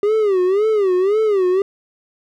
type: tone with vibrato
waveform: triangle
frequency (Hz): 398.9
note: G4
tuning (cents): +30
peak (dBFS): -11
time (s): 0.03-1.62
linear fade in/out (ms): 2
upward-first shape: sine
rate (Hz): 1.9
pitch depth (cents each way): 170
effects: none